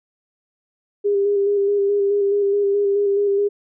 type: tone with vibrato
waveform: sine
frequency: 402.8 Hz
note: G4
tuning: 47 cents sharp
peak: -15 dBFS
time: 1.04-3.49 s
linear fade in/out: 20 ms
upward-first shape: square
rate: 4.7 Hz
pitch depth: 21 cents each way
effects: none